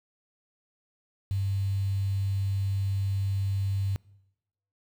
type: tone with quantisation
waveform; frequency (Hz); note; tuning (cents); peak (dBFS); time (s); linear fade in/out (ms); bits
sine; 98; G2; 0; -25; 1.31-3.96; 0; 8
effects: noise-tail reverb RT60 0.9 s tail -24 dB re dry